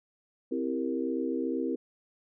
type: chord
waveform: sine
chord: C dominant seventh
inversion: none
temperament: equal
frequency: 261.6 / 329.6 / 392 / 466.2 Hz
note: C4 / E4 / G4 / Bb4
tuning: 0 / 0 / 0 / 0 cents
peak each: -32 / -33 / -36 / -35 dBFS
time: 0.51-1.76 s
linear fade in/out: 10 ms
effects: none